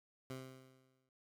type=tone with exponential decay; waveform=15% pulse; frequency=130.81 Hz; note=C3; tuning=in tune; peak=-36 dBFS; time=0.3-1.09 s; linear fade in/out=2 ms; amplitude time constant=170 ms; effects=MP3 96 kbps